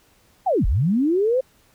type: linear two-way sweep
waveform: sine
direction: down then up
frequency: 817 to 30.87 to 535 Hz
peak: -16 dBFS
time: 0.46-1.41 s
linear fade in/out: 10 ms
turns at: 0.66 s
effects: pink hiss -58 dBFS RMS until 1.74 s